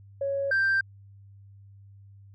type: tone pair in turn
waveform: sine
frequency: 554 / 1573.3 Hz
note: C#5 / G6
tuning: -1 / +6 cents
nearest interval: octave + tritone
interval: 1807 cents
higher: second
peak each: -25 / -19 dBFS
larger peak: second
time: 0.21-0.51 / 0.51-0.81 s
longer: neither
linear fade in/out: 5 ms
effects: tanh soft clip ceiling -19 dBFS + added 99 Hz sine -48 dBFS peak until 2.34 s